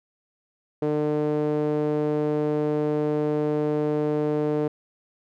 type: tone with band-pass filter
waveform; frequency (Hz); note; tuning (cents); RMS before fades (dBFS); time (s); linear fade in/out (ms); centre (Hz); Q
sawtooth; 150; D3; +37; -24; 0.82-4.68; 5; 420; 2.6
effects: none